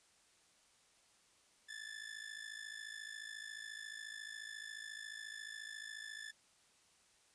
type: ring-modulated tone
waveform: sawtooth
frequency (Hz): 1747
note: A6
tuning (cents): -13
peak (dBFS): -40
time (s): 1.68-6.32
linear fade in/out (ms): 20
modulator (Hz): 27.1
effects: white hiss -70 dBFS RMS until 7.34 s + resampled to 22050 Hz